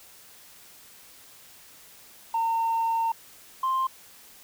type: tone pair in turn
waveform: sine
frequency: 911 / 1050.6 Hz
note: A#5 / C6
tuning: -40 / +7 cents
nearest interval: major second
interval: 247 cents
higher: second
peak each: -21 dBFS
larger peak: neither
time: 2.34-3.12 / 3.63-3.87 s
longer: first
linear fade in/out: 5 ms
effects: tanh soft clip ceiling -20 dBFS + white hiss -51 dBFS RMS until 4.43 s